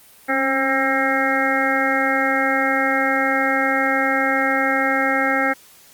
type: harmonic tone with a mistuned harmonic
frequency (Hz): 267.3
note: C4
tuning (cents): +37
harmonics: 1 / 2 / 3 / 5 / 6 / 7 / 8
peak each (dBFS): -24 / -24 / -24 / -24 / -24 / -24 / -24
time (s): 0.28-5.54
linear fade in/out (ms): 20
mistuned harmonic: 1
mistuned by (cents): +34
effects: white hiss -48 dBFS RMS until 5.93 s + Opus 32 kbps